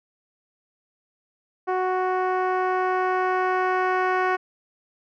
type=tone with low-pass filter sweep; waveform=10% pulse; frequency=370 Hz; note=F#4; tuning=in tune; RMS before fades=-23 dBFS; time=1.67-4.37 s; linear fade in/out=20 ms; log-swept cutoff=910 to 1600 Hz; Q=0.88; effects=none